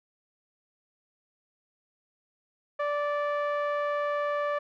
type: tone with low-pass filter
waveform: sawtooth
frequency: 584 Hz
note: D5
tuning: 10 cents flat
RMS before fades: -29 dBFS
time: 2.79-4.59 s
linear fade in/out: 10 ms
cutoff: 1500 Hz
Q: 1.5
effects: none